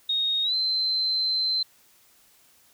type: tone with pitch glide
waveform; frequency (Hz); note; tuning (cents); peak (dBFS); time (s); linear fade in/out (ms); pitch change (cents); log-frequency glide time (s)
sine; 3729 to 4090; A#7 to C8; 0 to -40; -22; 0.09-1.63; 5; +160; 0.43-0.54
effects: white hiss -59 dBFS RMS until 2.73 s